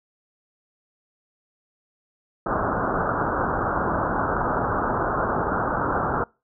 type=low-pass noise; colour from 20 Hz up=white; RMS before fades=-24 dBFS; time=2.46-6.24 s; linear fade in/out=5 ms; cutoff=1500 Hz; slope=96 dB/octave; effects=noise-tail reverb RT60 0.3 s tail -26 dB re dry